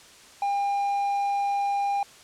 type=tone; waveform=triangle; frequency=803 Hz; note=G5; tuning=41 cents sharp; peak=-21 dBFS; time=0.42-2.03 s; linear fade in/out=2 ms; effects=white hiss -50 dBFS RMS until 2.23 s + low-pass 8000 Hz 12 dB/octave